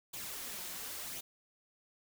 white noise with flanger, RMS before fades -43 dBFS, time 0.13-1.21 s, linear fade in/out 10 ms, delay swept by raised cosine 0.28 to 5.58 ms, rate 0.93 Hz, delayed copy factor +0.5, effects none

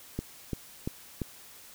click train, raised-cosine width 3 ms, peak -18 dBFS, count 4, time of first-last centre 0.19-1.217 s, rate 2.92 Hz, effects white hiss -51 dBFS RMS until 1.74 s

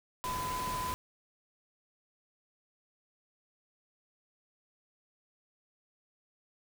sine tone in noise, 1006 Hz, B5, 32 cents sharp, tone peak -34 dBFS, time 0.24-0.94 s, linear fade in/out 0 ms, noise pink, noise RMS -40 dBFS, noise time 0.24-0.94 s, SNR +3 dB, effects none

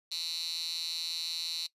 10% pulse tone with high-pass filter, 165.6 Hz, E3, 8 cents sharp, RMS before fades -36 dBFS, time 0.11-1.67 s, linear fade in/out 10 ms, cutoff 4100 Hz, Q 7.3, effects noise-tail reverb RT60 0.1 s tail -18 dB re dry + resampled to 32000 Hz

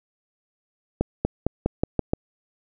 accelerating click train, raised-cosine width 2 ms, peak -7 dBFS, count 7, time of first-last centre 1.01-2.135 s, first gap 240 ms, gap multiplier 0.9, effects none

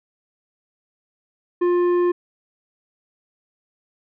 sine tone with tanh clipping, 352.8 Hz, F4, 18 cents sharp, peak -17 dBFS, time 1.61-2.12 s, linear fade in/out 10 ms, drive 9 dB, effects none

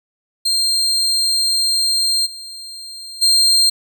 35% pulse tone with level steps, 4186 Hz, C8, in tune, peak -13 / -29 / -9 dBFS, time 0.45-3.7 s, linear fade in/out 10 ms, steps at 2.25 / 3.21 s, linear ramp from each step 20 ms, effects none

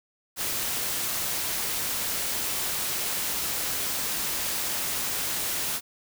white noise, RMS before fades -29 dBFS, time 0.36-5.81 s, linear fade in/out 50 ms, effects none

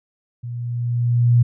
sine tone with level ramp, 120 Hz, B2, 49 cents flat, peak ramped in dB -27 to -9 dBFS, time 0.43-1.43 s, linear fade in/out 10 ms, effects none

